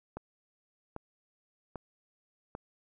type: click train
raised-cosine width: 1 ms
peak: -25 dBFS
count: 4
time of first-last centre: 0.17-2.551 s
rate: 1.26 Hz
effects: none